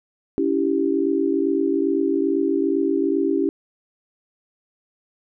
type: chord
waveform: sine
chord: C# diminished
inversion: none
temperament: equal with one note detuned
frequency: 281.9 / 329.6 / 392 Hz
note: C#4 / E4 / G4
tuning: +29 / 0 / 0 cents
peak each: -22 dBFS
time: 0.38-3.49 s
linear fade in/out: 0 ms
effects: none